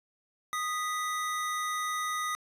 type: tone pair together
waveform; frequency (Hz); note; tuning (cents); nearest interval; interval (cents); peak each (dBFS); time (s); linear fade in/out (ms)
square; 1242 / 1971.6; D#6 / B6; -3 / -3; minor sixth; 800; -32 / -37; 0.53-2.35; 0
effects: resampled to 32000 Hz + 11-bit